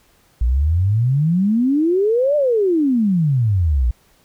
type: exponential two-way sweep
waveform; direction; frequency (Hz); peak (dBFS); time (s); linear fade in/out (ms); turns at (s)
sine; up then down; 56 to 605 to 56; -13; 0.41-3.91; 5; 2.36
effects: pink hiss -56 dBFS RMS until 4.24 s